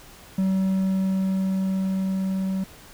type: tone with level ramp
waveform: triangle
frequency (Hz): 190.5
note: G3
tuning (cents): -49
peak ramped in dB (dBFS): -17 to -21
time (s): 0.38-2.64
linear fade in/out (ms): 5
effects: pink hiss -47 dBFS RMS until 2.93 s